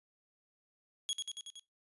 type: tone with echo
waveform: sawtooth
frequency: 3322 Hz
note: G#7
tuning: in tune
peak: -29 dBFS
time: 1.09-1.13 s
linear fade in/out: 0 ms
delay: 93 ms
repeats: 5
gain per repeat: -3 dB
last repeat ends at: 1.595 s
effects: noise-tail reverb RT60 0.2 s tail -21 dB re dry + resampled to 24000 Hz